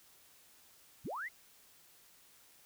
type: linear sweep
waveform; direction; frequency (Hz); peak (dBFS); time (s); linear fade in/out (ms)
sine; up; 38.22 to 2152; -38; 1.04-1.29; 20
effects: white hiss -63 dBFS RMS until 2.65 s